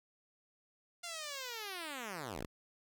5% pulse linear sweep, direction down, 705 to 32.7 Hz, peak -30 dBFS, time 1.03-2.46 s, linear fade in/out 10 ms, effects none

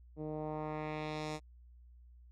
10% pulse tone with low-pass filter sweep, 153.5 Hz, D#3, 23 cents flat, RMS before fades -40 dBFS, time 0.16-1.4 s, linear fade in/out 50 ms, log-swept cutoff 380 to 7900 Hz, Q 1.2, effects added 60 Hz sine -55 dBFS peak until 2.31 s

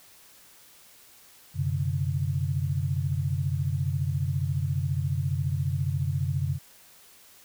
sine tone cluster, 92.7 / 130.6 / 145.1 Hz, F#2 / C3 / D3, +4 / -3 / -21 cents, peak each -29 dBFS, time 1.54-6.59 s, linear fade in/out 50 ms, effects white hiss -54 dBFS RMS until 7.44 s

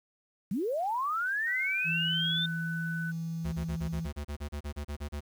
sine linear sweep, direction up, 164.1 to 3616 Hz, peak -28 dBFS, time 0.51-2.46 s, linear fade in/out 5 ms
sine tone with pitch glide, 1528 to 1497.4 Hz, G6 to F#6, -45 to +20 cents, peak -35 dBFS, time 1.46-3.12 s, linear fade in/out 20 ms, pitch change -35 cents, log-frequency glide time 2.06-2.52 s
sine tone, 164.81 Hz, E3, in tune, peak -32 dBFS, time 1.84-4.09 s, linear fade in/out 50 ms
square tone bursts, 73.1 Hz, D2, 7 cents flat, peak -34 dBFS, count 15, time 3.44-5.208 s, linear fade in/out 20 ms, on 88 ms, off 32 ms
effects 9-bit

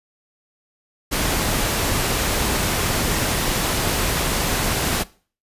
pink noise, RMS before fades -21 dBFS, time 1.11-5.04 s, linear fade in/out 20 ms, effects noise-tail reverb RT60 0.4 s tail -20 dB re dry + resampled to 32000 Hz

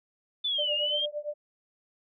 sine linear two-way sweep, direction down then up, 3542 to 2794 to 3258 Hz, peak -26 dBFS, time 0.44-1.06 s, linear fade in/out 10 ms, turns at 0.74 s
sine tone with tremolo, 593 Hz, D5, 17 cents sharp, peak -28 dBFS, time 0.58-1.34 s, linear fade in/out 10 ms, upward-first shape triangle, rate 8.8 Hz, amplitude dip 100%
effects none

